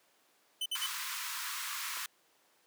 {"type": "tone bursts", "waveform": "45% pulse", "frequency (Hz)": 3030, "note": "F#7", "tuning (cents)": 40, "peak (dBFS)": -32, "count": 3, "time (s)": [0.61, 0.865], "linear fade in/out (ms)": 5, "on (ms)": 49, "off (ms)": 54}
{"type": "high-pass noise", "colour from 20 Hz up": "pink", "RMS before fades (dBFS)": -39, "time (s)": [0.75, 2.06], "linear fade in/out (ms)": 2, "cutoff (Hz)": 960, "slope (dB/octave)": 96}
{"type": "clicks", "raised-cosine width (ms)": 0.5, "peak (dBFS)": -35, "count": 2, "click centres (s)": [1.968, 1.974]}
{"effects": ["pink hiss -68 dBFS RMS until 2.66 s", "high-pass 400 Hz 12 dB/octave"]}